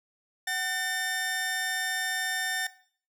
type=tone pair together; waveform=sawtooth; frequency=752.4 / 1800 Hz; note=F#5 / A6; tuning=+29 / +39 cents; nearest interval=octave + minor third; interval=1510 cents; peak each=-32 / -26 dBFS; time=0.47-2.67 s; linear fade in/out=5 ms; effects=noise-tail reverb RT60 0.5 s tail -17 dB re dry